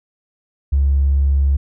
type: tone with tanh clipping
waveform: triangle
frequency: 69.3 Hz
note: C#2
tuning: in tune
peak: -11 dBFS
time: 0.72-1.57 s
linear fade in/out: 10 ms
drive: 2 dB
effects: none